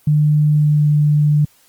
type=tone with pitch glide; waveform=sine; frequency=150 to 148.79 Hz; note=D3 to D3; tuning=+37 to +23 cents; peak=-10 dBFS; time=0.07-1.45 s; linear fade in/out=5 ms; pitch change=-14 cents; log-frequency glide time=0.59-0.88 s; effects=white hiss -53 dBFS RMS until 1.68 s + Opus 24 kbps